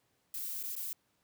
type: noise with dropouts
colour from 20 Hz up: violet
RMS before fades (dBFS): -39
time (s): 0.34-0.93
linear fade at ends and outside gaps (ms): 2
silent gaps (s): 0.63-0.635 / 0.754-0.764
effects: pink hiss -75 dBFS RMS until 1.23 s + high-pass 100 Hz 12 dB/octave